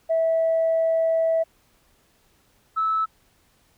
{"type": "tone pair in turn", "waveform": "sine", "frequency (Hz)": [653, 1306], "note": ["E5", "E6"], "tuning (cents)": [-17, -17], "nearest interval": "octave", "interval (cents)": 1200, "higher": "second", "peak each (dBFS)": [-17, -19], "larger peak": "first", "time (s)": [[0.09, 1.44], [2.76, 3.06]], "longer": "first", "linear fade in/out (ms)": 20, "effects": ["tanh soft clip ceiling -14 dBFS", "pink hiss -62 dBFS RMS until 3.77 s"]}